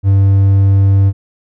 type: tone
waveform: triangle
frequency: 98 Hz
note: G2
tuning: in tune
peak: -4 dBFS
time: 0.03-1.13 s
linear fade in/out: 50 ms
effects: none